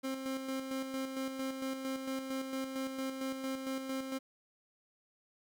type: tone with tremolo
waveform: 30% pulse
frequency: 265.5 Hz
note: C4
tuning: 25 cents sharp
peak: -32 dBFS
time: 0.03-4.19 s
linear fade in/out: 20 ms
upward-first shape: square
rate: 4.4 Hz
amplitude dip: 45%
effects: none